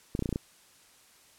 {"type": "clicks", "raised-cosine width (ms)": 3, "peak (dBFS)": -17, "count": 7, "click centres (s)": [0.151, 0.192, 0.224, 0.258, 0.291, 0.327, 0.359], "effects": ["white hiss -59 dBFS RMS until 1.38 s", "low-pass 11000 Hz 12 dB/octave"]}